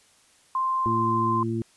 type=tone with pitch glide; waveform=sine; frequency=1046.5 to 1040.5 Hz; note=C6 to C6; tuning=0 to -10 cents; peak=-22 dBFS; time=0.55-1.43 s; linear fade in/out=2 ms; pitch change=-10 cents; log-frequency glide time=0.87-1.07 s
type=harmonic tone; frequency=113.9 Hz; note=A#2; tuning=40 cents flat; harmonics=1 / 2 / 3; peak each=-29 / -29 / -29 dBFS; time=0.86-1.62 s; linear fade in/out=0 ms
effects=white hiss -59 dBFS RMS until 1.76 s + resampled to 24000 Hz